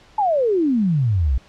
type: exponential sweep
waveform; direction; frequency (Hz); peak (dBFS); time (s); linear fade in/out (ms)
sine; down; 880 to 58.5; -15; 0.18-1.38; 5
effects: pink hiss -50 dBFS RMS until 1.48 s + low-pass 5000 Hz 12 dB/octave